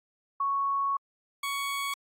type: tone pair in turn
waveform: sine / 20% pulse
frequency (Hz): 1108.7 / 1117.1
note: C#6 / C#6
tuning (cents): 0 / +13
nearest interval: unison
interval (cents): 13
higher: second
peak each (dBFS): -25 / -25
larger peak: neither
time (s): 0.4-0.97 / 1.43-1.94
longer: first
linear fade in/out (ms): 5
effects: AAC 64 kbps